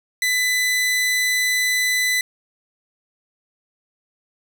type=tone; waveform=sawtooth; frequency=2000 Hz; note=B6; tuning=21 cents sharp; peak=-14 dBFS; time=0.22-2.21 s; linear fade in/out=2 ms; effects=none